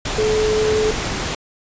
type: tone in noise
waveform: sine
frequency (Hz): 430.9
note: A4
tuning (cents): -36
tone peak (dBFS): -15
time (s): 0.18-0.91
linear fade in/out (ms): 5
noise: pink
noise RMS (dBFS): -23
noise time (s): 0.05-1.35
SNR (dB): +5
effects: resampled to 16000 Hz